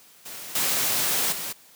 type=noise with level steps; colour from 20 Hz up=white; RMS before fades=-38 / -24 / -32 dBFS; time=0.25-1.53 s; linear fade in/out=10 ms; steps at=0.55 / 1.32 s; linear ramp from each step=5 ms; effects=white hiss -53 dBFS RMS until 1.75 s + high-pass 100 Hz 12 dB/octave